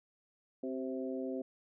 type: harmonic tone with a mistuned harmonic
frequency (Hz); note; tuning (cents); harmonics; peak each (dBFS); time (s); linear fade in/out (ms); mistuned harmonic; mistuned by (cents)
131.3; C3; +6; 2 / 3 / 4 / 5; -38 / -41 / -42 / -47; 0.63-1.42; 5; 3; -37
effects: none